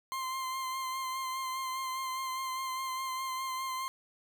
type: tone with vibrato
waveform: 40% pulse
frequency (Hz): 1047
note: C6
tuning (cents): +1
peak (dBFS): -33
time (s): 0.12-3.88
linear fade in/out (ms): 0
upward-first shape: sine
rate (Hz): 4.9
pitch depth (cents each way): 23
effects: none